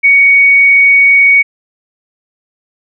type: tone with frequency modulation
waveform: sine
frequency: 2237 Hz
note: C#7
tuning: 15 cents sharp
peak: -3 dBFS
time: 0.03-1.43 s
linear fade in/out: 20 ms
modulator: 23.9 Hz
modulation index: 0.28
effects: none